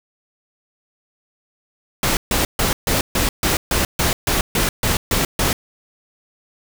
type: noise bursts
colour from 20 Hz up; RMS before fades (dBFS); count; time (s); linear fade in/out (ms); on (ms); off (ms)
pink; -18; 13; 2.03-5.53; 2; 140; 140
effects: none